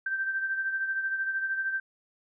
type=beating tone pair; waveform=sine; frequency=1562 / 1575 Hz; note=G6 / G6; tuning=-7 / +8 cents; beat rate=13 Hz; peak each=-28 / -37 dBFS; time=0.06-1.8 s; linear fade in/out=5 ms; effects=none